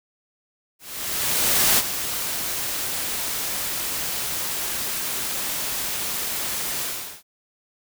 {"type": "noise with ADSR envelope", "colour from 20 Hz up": "white", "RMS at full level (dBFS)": -17, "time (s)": [0.79, 7.23], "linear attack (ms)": 990, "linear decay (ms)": 36, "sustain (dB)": -10, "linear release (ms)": 410, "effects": []}